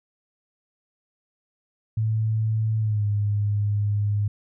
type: tone with pitch glide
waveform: sine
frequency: 110 to 103.23 Hz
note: A2 to G#2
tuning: 0 to -10 cents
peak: -20 dBFS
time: 1.97-4.28 s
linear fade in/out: 5 ms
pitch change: -110 cents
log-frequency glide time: 2.79-3.05 s
effects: none